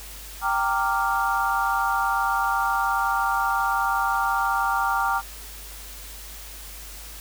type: chord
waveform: sine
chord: G minor seventh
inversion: none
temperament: equal with one note detuned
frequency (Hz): 784 / 922.7 / 1174.7 / 1396.9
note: G5 / Bb5 / D6 / F6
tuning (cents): 0 / -18 / 0 / 0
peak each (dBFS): -26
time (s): 0.41-5.22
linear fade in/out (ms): 50
effects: added 50 Hz sine -41 dBFS peak until 7.2 s + white hiss -41 dBFS RMS until 7.2 s